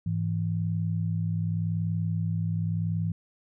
sine tone pair together, 103.9 / 164.75 Hz, G#2 / E3, +1 / -1 cents, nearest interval minor sixth, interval 798 cents, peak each -28 dBFS, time 0.06-3.12 s, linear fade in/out 5 ms, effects none

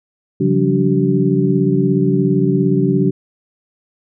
sine tone cluster, 138 / 174.2 / 191.4 / 288.2 / 380.6 Hz, C#3 / F3 / G3 / D4 / F#4, -7 / -4 / -41 / -33 / +49 cents, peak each -18 dBFS, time 0.4-3.11 s, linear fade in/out 10 ms, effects none

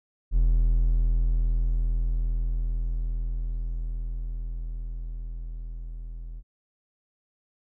triangle tone with level ramp, 41.2 Hz, E1, in tune, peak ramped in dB -15 to -33 dBFS, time 0.31-6.43 s, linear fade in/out 50 ms, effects none

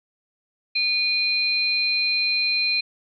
sine tone pair together, 2449 / 4119 Hz, D#7 / C8, -28 / -28 cents, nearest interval major sixth, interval 900 cents, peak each -22 dBFS, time 0.75-2.81 s, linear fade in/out 10 ms, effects none

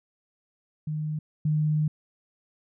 sine tone pair in turn, 153.3 / 152.73 Hz, D#3 / D#3, -25 / -32 cents, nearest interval unison, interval 7 cents, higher first, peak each -27 / -21 dBFS, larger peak second, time 0.87-1.19 / 1.45-1.88 s, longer second, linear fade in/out 5 ms, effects none

